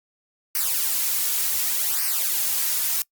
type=noise with flanger; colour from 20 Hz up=blue; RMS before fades=-23 dBFS; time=0.55-3.02 s; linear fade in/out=2 ms; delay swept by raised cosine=0.27 to 3.77 ms; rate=0.67 Hz; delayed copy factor=-0.75; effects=noise-tail reverb RT60 0.1 s tail -24 dB re dry + Opus 48 kbps